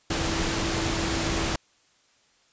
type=tone in noise; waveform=sine; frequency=329.6 Hz; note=E4; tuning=in tune; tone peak=-32 dBFS; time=0.1-1.56 s; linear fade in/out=5 ms; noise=pink; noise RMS=-27 dBFS; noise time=0.1-1.56 s; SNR=-8 dB; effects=white hiss -63 dBFS RMS until 2.52 s + resampled to 16000 Hz